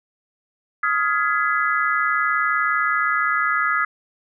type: chord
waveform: sine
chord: F half-diminished seventh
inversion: third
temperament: just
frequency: 1257.2 / 1396.9 / 1676.3 / 2012 Hz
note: Eb6 / F6 / Ab6 / Cb7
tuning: +18 / 0 / +16 / +32 cents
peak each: -21 / -24 / -23 / -26 dBFS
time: 0.83-3.85 s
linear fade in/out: 5 ms
effects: none